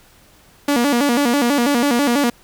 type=tone with vibrato; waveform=sawtooth; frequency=261.6 Hz; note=C4; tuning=in tune; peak=-10 dBFS; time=0.68-2.3 s; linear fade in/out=5 ms; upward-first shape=square; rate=6.1 Hz; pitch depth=160 cents each way; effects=pink hiss -50 dBFS RMS until 2.43 s